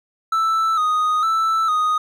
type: tone with vibrato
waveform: triangle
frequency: 1282 Hz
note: E6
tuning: 49 cents flat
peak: -14 dBFS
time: 0.32-1.98 s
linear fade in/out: 5 ms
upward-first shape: square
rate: 1.1 Hz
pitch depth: 52 cents each way
effects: none